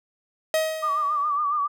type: tone with exponential decay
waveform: 45% pulse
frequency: 633 Hz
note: D#5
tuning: 30 cents sharp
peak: -18 dBFS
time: 0.54-1.37 s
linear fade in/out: 1 ms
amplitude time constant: 180 ms
type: tone with vibrato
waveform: sine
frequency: 1174.7 Hz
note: D6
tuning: in tune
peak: -21 dBFS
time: 0.82-1.68 s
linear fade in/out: 20 ms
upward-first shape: sine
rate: 7.2 Hz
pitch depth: 69 cents each way
effects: none